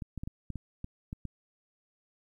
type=clicks; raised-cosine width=5 ms; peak=-25 dBFS; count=9; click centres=0.022 / 0.177 / 0.235 / 0.275 / 0.503 / 0.557 / 0.844 / 1.129 / 1.253 s; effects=11-bit